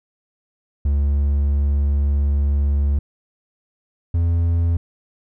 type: tone pair in turn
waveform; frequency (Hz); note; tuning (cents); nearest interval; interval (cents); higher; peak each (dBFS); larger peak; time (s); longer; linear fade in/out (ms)
triangle; 71.1 / 84.55; C#2 / E2; +45 / +44; minor third; 299; second; -13; neither; 0.85-2.99 / 4.14-4.77; first; 5
effects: none